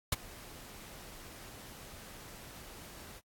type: noise with ADSR envelope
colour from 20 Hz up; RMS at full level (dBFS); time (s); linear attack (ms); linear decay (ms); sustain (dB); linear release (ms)
pink; -27; 0.12-3.21; 5; 24; -23; 39
effects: noise-tail reverb RT60 0.1 s tail -26 dB re dry + AAC 64 kbps